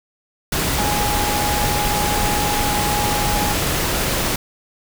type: tone in noise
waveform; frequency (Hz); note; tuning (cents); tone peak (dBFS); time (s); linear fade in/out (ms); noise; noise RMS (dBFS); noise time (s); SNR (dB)
sine; 830.6; G#5; 0; -22; 0.78-3.53; 5; pink; -20; 0.52-4.36; -5
effects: none